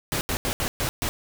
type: noise bursts at uneven times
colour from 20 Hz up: pink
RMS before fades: -26 dBFS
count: 6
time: 0.12-0.21 / 0.29-0.37 / 0.45-0.53 / 0.6-0.68 / 0.8-0.89 / 1.02-1.09 s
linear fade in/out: 0 ms
effects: none